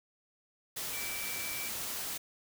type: tone in noise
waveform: sine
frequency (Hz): 2322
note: D7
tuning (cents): -20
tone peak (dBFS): -41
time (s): 0.93-1.69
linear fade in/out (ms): 10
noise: white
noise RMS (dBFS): -38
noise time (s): 0.76-2.18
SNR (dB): -6
effects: none